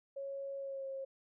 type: tone with pitch glide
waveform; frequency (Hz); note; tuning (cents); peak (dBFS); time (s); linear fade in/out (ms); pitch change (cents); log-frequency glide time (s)
sine; 551 to 539; C#5 to C#5; -11 to -49; -39; 0.16-1.05; 10; -38; 0.58-0.87
effects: none